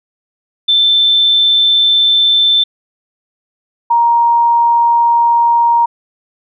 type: tone pair in turn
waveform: sine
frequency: 3542 / 938.2 Hz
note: A7 / A#5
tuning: +11 / +11 cents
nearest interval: octave + major seventh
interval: 2300 cents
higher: first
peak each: -7 dBFS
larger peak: neither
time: 0.68-2.64 / 3.9-5.86 s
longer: neither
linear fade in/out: 10 ms
effects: none